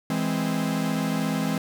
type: chord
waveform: 45% pulse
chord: E augmented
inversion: none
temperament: equal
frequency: 164.81 / 207.7 / 261.6 Hz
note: E3 / G#3 / B#3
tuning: 0 / 0 / 0 cents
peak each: -28 dBFS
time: 0.1-1.58 s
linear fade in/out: 2 ms
effects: none